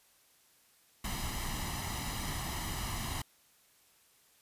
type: noise with comb filter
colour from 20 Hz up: pink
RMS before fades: -37 dBFS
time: 1.04-3.22 s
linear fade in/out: 5 ms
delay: 1 ms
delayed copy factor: +0.65
effects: white hiss -66 dBFS RMS until 4.41 s + resampled to 32000 Hz